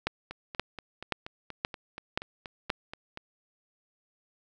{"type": "two click trains", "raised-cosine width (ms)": 0.3, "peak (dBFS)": [-23, -11], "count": [13, 6], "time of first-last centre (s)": [[0.31, 3.174], [0.07, 2.702]], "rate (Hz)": [4.19, 1.9], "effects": []}